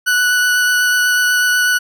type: tone with vibrato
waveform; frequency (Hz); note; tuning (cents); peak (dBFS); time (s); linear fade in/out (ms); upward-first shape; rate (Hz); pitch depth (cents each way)
40% pulse; 1480; F#6; 0; -11; 0.06-1.79; 20; triangle; 8.1; 12
effects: none